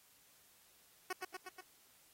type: tone with echo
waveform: 10% pulse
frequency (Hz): 370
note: F#4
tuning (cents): 0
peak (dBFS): -29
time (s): 1.1-1.13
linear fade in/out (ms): 5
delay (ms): 120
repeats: 4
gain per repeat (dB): -3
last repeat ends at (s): 1.61
effects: white hiss -67 dBFS RMS until 2.13 s + AAC 48 kbps